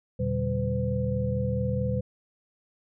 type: tone cluster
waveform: sine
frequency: 81.2 / 119.9 / 144.5 / 193.7 / 506 Hz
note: E2 / A#2 / D3 / G3 / B4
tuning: -26 / +49 / -28 / -20 / +42 cents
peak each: -33 / -28 / -36 / -31 / -31 dBFS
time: 0.19-2.01 s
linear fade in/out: 10 ms
effects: none